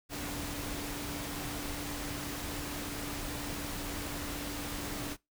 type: tone in noise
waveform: sine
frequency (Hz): 290.1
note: D4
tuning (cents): -21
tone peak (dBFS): -42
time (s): 0.09-5.17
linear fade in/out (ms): 50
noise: pink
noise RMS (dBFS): -39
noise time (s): 0.09-5.17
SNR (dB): -6
effects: noise-tail reverb RT60 0.2 s tail -23 dB re dry